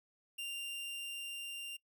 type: tone with level ramp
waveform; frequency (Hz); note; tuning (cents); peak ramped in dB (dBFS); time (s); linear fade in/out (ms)
45% pulse; 2787; F7; -4; -39 to -42; 0.38-1.77; 10
effects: noise-tail reverb RT60 0.1 s tail -25 dB re dry